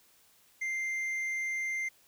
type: tone with tanh clipping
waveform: sine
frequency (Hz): 2093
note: C7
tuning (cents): 0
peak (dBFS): -32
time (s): 0.61-1.89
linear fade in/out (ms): 10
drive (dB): 5
effects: white hiss -64 dBFS RMS until 2.07 s